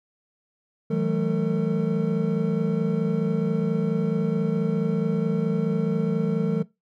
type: tone cluster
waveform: triangle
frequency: 162.3 / 186.8 / 216.6 / 451.8 Hz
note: E3 / F#3 / A3 / A4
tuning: -27 / +17 / -27 / +46 cents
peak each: -24 / -24 / -25 / -25 dBFS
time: 0.9-6.63 s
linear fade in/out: 10 ms
effects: noise-tail reverb RT60 0.2 s tail -19 dB re dry